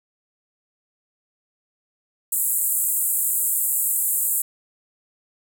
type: band-pass noise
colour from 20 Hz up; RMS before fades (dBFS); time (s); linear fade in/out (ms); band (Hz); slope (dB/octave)
white; -22; 2.32-4.42; 5; 7400 to 16000; 96
effects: none